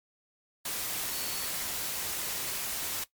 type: tone in noise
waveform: sine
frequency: 4435 Hz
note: C#8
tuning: in tune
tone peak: -41 dBFS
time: 1.13-1.47 s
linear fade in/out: 5 ms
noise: white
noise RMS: -34 dBFS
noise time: 0.65-3.04 s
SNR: -10 dB
effects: noise-tail reverb RT60 0.1 s tail -17 dB re dry + MP3 96 kbps